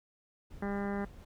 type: noise with tremolo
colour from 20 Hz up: brown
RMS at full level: -48 dBFS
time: 0.5-1.25 s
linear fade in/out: 10 ms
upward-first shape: triangle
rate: 4.4 Hz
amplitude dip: 25%
type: harmonic tone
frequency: 200.6 Hz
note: G3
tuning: 40 cents sharp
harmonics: 1 / 2 / 3 / 4 / 5 / 6 / 7 / 8 / 9 / 10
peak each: -34 / -39 / -44 / -43 / -49 / -49 / -50 / -49 / -50 / -53 dBFS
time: 0.62-1.05 s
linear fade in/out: 5 ms
effects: none